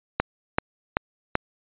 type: click train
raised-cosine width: 0.5 ms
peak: -4 dBFS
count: 4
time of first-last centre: 0.2-1.354 s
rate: 2.6 Hz
effects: resampled to 8000 Hz